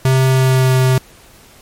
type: tone with pitch glide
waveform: square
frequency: 131.4 to 129.67 Hz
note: C3 to C3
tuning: +8 to -15 cents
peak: -10 dBFS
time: 0.05-0.98 s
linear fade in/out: 2 ms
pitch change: -23 cents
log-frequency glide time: 0.27-0.77 s
effects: pink hiss -44 dBFS RMS until 1.61 s + MP3 64 kbps